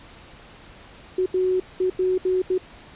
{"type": "tone bursts at uneven times", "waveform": "sine", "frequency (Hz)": 370, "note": "F#4", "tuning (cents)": 0, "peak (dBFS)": -18, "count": 6, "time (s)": [[1.18, 1.26], [1.34, 1.6], [1.8, 1.9], [1.99, 2.18], [2.25, 2.42], [2.5, 2.58]], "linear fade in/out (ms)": 5, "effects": ["pink hiss -46 dBFS RMS until 2.95 s", "resampled to 8000 Hz"]}